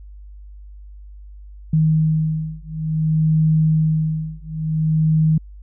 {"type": "beating tone pair", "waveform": "sine", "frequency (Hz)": [157.1, 157.66], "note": ["D#3", "D#3"], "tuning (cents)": [17, 23], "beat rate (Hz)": 0.56, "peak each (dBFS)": -18, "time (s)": [1.73, 5.38], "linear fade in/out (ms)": 5, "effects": ["added 50 Hz sine -36 dBFS peak until 5.62 s"]}